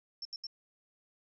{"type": "tone bursts", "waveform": "sine", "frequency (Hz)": 5390, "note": "E8", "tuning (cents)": 38, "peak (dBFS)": -38, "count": 3, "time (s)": [0.22, 0.468], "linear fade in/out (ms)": 2, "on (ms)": 32, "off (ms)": 76, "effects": []}